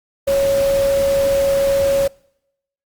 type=tone in noise; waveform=sine; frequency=553 Hz; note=C#5; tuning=4 cents flat; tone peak=-13 dBFS; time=0.27-2.08 s; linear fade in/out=10 ms; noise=pink; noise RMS=-28 dBFS; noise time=0.27-2.08 s; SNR=+12 dB; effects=noise-tail reverb RT60 0.8 s tail -25 dB re dry + Opus 48 kbps